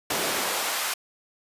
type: noise with high-pass filter sweep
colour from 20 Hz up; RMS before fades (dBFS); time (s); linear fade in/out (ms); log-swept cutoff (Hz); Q
pink; -27; 0.1-0.94; 5; 250 to 1100; 0.74
effects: resampled to 32000 Hz